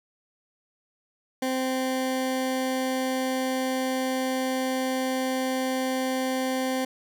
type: tone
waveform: 20% pulse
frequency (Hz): 260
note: C4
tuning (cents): -11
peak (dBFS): -20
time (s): 1.42-6.85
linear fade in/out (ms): 5
effects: none